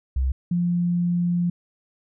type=tone pair in turn; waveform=sine; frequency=65.41 / 174.62 Hz; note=C2 / F3; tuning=0 / 0 cents; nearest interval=octave + perfect fourth; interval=1700 cents; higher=second; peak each=-19 dBFS; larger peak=neither; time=0.16-0.32 / 0.51-1.5 s; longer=second; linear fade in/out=5 ms; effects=none